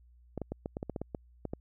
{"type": "clicks", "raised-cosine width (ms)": 2, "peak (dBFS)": -22, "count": 12, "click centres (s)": [0.377, 0.417, 0.52, 0.659, 0.769, 0.829, 0.897, 0.962, 1.016, 1.148, 1.453, 1.535], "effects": ["added 60 Hz sine -57 dBFS peak until 1.6 s"]}